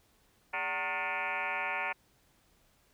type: tone with frequency modulation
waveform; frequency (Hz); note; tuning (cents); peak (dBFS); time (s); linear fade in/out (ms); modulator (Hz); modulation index
sine; 1600; G6; +35; -31; 0.53-1.93; 10; 170; 5.5
effects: pink hiss -68 dBFS RMS until 2.93 s